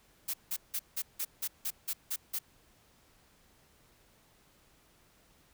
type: noise bursts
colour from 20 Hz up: blue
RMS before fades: -34 dBFS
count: 10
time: 0.28-2.39 s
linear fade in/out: 10 ms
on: 58 ms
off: 170 ms
effects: pink hiss -65 dBFS RMS until 5.53 s